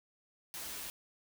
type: noise with comb filter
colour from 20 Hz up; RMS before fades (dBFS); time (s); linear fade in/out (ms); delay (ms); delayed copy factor
white; -43; 0.54-0.9; 0; 8.4; -0.5
effects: none